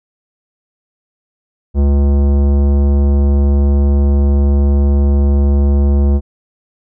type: tone with tanh clipping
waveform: sine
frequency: 70.5 Hz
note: C#2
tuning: 30 cents sharp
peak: -10 dBFS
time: 1.74-6.21 s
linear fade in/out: 50 ms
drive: 16 dB
effects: none